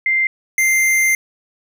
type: tone pair in turn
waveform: sine / square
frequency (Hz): 2091 / 2091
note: C7 / C7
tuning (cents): -2 / -2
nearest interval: unison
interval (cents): 0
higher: neither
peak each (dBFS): -13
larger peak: neither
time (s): 0.06-0.27 / 0.58-1.15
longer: second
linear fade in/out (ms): 2
effects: none